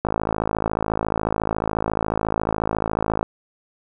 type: click train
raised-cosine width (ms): 1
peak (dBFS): -7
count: 173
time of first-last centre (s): 0.05-3.229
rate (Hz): 54.1
effects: none